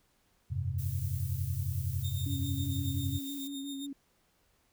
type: chord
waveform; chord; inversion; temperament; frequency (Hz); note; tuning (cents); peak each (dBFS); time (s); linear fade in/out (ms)
sine; F suspended second; none; just; 87.31 / 98.22 / 130.96; F2 / G2 / C3; 0 / +4 / +2; -35; 0.5-3.19; 20
type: noise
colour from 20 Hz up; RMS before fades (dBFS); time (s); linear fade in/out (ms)
violet; -46; 0.78-3.48; 10
type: tone with tremolo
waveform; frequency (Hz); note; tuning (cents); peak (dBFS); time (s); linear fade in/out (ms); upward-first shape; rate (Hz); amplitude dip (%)
sawtooth; 3666; A#7; -30; -38; 2.03-3.87; 20; sine; 7.3; 65
type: tone with vibrato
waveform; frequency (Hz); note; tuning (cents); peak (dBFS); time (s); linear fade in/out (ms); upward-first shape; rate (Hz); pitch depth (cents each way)
sine; 278.1; C#4; +6; -37; 2.26-3.93; 5; square; 5.8; 27
effects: pink hiss -71 dBFS RMS until 4.72 s